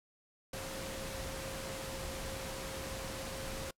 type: tone in noise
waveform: sine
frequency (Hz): 534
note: C5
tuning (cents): +35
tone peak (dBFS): -45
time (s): 0.53-3.71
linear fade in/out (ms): 5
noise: pink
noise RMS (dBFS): -42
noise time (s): 0.53-3.71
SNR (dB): -6
effects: noise-tail reverb RT60 0.1 s tail -25 dB re dry + low-pass 12000 Hz 12 dB/octave